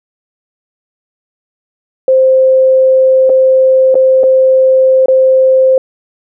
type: tone with dropouts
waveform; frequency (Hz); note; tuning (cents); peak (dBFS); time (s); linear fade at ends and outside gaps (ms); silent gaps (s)
sine; 523.3; C5; 0; -4; 2.08-5.78; 2; 3.295-3.299 / 3.944-3.953 / 4.234-4.238 / 5.059-5.083
effects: none